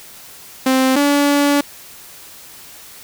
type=tone pair in turn; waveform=sawtooth; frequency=261.6 / 286.5 Hz; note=C4 / D4; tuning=0 / -43 cents; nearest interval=major second; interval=157 cents; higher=second; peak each=-8 dBFS; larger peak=neither; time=0.66-0.96 / 0.96-1.61 s; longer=second; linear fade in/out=5 ms; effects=white hiss -39 dBFS RMS until 3.03 s